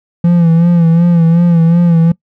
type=tone with vibrato; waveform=triangle; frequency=169 Hz; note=E3; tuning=43 cents sharp; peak=-3 dBFS; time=0.24-2.12 s; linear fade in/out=5 ms; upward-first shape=sine; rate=2.7 Hz; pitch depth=53 cents each way; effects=noise-tail reverb RT60 0.1 s tail -22 dB re dry